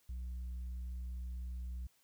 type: tone with tanh clipping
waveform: sine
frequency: 61.74 Hz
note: B1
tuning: in tune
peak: -40 dBFS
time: 0.09-1.87 s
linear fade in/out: 5 ms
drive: 2 dB
effects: white hiss -72 dBFS RMS until 2.03 s